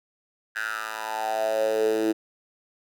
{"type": "tone with high-pass filter sweep", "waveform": "10% pulse", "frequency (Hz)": 109.9, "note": "A2", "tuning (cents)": -2, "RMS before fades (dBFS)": -26, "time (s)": [0.55, 2.13], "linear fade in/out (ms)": 20, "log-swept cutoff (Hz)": [1600, 330], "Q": 7, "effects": []}